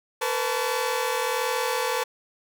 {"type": "tone cluster", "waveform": "sawtooth", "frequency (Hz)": [463.6, 505, 873, 1136], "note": ["A#4", "B4", "A5", "C#6"], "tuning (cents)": [-10, 39, -14, 42], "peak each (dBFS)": [-26, -24, -26, -29], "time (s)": [0.21, 2.04], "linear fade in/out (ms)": 10, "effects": []}